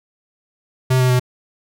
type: tone with pitch steps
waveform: square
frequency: 129 / 127.3 / 125.6 Hz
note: C3 / C3 / B2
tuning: -24 / -47 / +30 cents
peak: -13 dBFS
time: 0.9-1.197 s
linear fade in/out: 10 ms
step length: 99 ms
effects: none